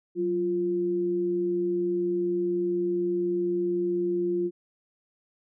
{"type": "tone pair together", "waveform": "sine", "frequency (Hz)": [184.98, 349.2], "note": ["F#3", "F4"], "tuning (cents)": [0, 0], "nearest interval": "major seventh", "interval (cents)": 1100, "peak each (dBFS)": [-34, -24], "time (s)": [0.15, 4.51], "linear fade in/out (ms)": 50, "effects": []}